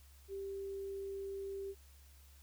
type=tone; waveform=sine; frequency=392 Hz; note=G4; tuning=in tune; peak=-40 dBFS; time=0.28-1.75 s; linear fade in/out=50 ms; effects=added 69 Hz sine -58 dBFS peak until 2.42 s + white hiss -66 dBFS RMS until 2.42 s

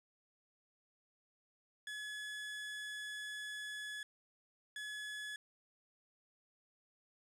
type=tone bursts at uneven times; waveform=30% pulse; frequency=1701 Hz; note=G#6; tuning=41 cents sharp; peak=-40 dBFS; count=2; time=1.87-4.03 / 4.76-5.36 s; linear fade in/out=2 ms; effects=low-pass 10000 Hz 12 dB/octave + 13-bit

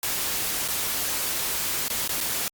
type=noise with dropouts; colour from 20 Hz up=white; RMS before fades=-27 dBFS; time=0.03-2.48 s; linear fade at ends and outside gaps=1 ms; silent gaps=0.679-0.685 / 1.882-1.901 / 2.077-2.092 / 2.205-2.21 s; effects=Opus 48 kbps

